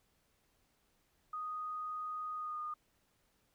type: tone with pitch glide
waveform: sine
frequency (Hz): 1243 to 1223.8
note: D#6 to D#6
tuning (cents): -2 to -29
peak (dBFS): -38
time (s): 1.33-2.74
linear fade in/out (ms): 5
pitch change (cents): -27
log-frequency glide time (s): 2.35-2.6
effects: pink hiss -75 dBFS RMS until 3.54 s